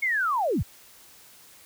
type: linear sweep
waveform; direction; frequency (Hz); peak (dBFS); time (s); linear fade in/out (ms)
sine; down; 2214 to 41.2; -22; 0.02-0.63; 10
effects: white hiss -52 dBFS RMS until 1.65 s